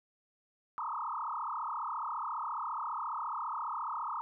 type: tone with frequency modulation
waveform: sine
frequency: 1089 Hz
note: C#6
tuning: 31 cents flat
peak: -34 dBFS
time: 0.78-4.21 s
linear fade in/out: 0 ms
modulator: 34.6 Hz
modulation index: 5.8
effects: none